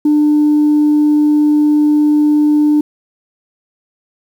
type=tone; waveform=sine; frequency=298.6 Hz; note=D4; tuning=29 cents sharp; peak=-6 dBFS; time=0.05-2.81 s; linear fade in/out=5 ms; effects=tanh soft clip ceiling -5 dBFS + 7-bit